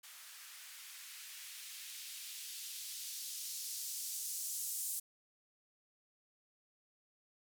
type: noise with band-pass filter sweep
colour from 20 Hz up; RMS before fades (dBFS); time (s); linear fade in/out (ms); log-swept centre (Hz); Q
violet; -45; 0.03-5; 10; 1300 to 8200; 1.1
effects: none